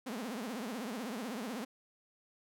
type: tone with vibrato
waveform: sawtooth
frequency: 233.1 Hz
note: A#3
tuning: in tune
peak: -34 dBFS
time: 0.06-1.65 s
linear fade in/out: 10 ms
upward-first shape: triangle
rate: 16 Hz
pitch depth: 290 cents each way
effects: none